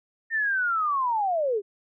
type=linear sweep; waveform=sine; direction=down; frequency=1831 to 381.7 Hz; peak=-22 dBFS; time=0.3-1.62 s; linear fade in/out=50 ms; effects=none